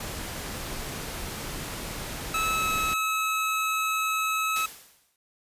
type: noise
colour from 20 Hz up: pink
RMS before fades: -35 dBFS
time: 0-2.94 s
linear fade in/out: 5 ms
type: tone with pitch glide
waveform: 25% pulse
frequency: 1299 to 1290.8 Hz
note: E6 to E6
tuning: -26 to -37 cents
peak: -21 dBFS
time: 2.34-4.66 s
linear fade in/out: 5 ms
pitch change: -11 cents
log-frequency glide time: 2.51-2.71 s
type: noise with exponential decay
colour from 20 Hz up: white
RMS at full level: -33 dBFS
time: 4.56-5.16 s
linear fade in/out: 1 ms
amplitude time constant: 130 ms
effects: resampled to 32000 Hz